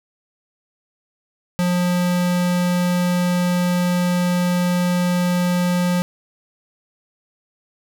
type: tone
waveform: square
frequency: 177.9 Hz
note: F3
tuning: 32 cents sharp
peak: -17 dBFS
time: 1.59-6.02 s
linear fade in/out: 0 ms
effects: none